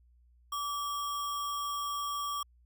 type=tone with sample-and-hold; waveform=sine; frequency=1158 Hz; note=D6; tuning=25 cents flat; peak=-32 dBFS; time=0.52-2.43 s; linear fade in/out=5 ms; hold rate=4410 Hz; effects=added 60 Hz sine -60 dBFS peak until 2.65 s